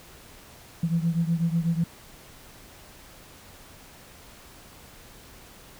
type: beating tone pair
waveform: sine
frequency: 164.81 / 172.91 Hz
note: E3 / F3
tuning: 0 / -17 cents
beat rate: 8.1 Hz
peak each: -23 / -26 dBFS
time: 0.83-1.84 s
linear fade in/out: 5 ms
effects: tanh soft clip ceiling -15 dBFS + pink hiss -49 dBFS RMS until 5.79 s